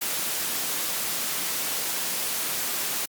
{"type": "noise", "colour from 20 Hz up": "white", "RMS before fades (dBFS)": -28, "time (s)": [0.01, 3.06], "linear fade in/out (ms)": 10, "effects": ["high-pass 150 Hz 12 dB/octave", "Opus 48 kbps"]}